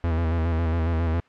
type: tone with vibrato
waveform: 45% pulse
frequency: 82.41 Hz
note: E2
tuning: in tune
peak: -21 dBFS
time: 0.04-1.2 s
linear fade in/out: 0 ms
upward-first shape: square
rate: 7.3 Hz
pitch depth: 45 cents each way
effects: white hiss -57 dBFS RMS until 1.28 s + low-pass 2000 Hz 12 dB/octave